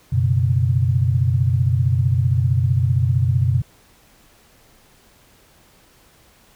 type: chord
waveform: sine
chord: F# suspended fourth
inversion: none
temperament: just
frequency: 92.5 / 123.33 / 138.75 Hz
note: F#2 / B2 / C#3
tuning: 0 / -2 / +2 cents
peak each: -19 / -17 / -22 dBFS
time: 0.12-3.62 s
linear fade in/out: 10 ms
effects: pink hiss -53 dBFS RMS until 6.55 s